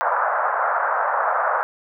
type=band-pass noise; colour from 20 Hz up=white; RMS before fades=-21 dBFS; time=0.01-1.63 s; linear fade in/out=0 ms; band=550 to 1500 Hz; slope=48 dB/octave; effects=none